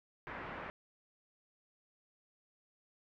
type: low-pass noise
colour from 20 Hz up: white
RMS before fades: -45 dBFS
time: 0.27-0.7 s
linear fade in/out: 0 ms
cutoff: 1900 Hz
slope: 24 dB/octave
effects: none